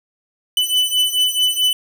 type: beating tone pair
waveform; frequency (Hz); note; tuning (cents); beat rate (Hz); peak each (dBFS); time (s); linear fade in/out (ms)
45% pulse; 2995 / 2999.6; F#7 / F#7; +20 / +23; 4.6; -17 / -18; 0.57-1.73; 2
effects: none